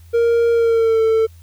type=tone with pitch glide; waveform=triangle; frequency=466.7 to 445.6 Hz; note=A#4 to A4; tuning=+2 to +22 cents; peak=-10 dBFS; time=0.13-1.27 s; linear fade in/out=20 ms; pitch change=-80 cents; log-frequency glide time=0.52-1.02 s; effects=added 84 Hz sine -40 dBFS peak until 1.42 s + white hiss -55 dBFS RMS until 1.42 s